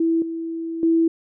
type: tone with level steps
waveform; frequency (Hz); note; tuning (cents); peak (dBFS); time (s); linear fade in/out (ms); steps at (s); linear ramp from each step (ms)
sine; 329.2; E4; -2; -16 / -25 / -14; 0-1.08; 5; 0.22 / 0.83; 2
effects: none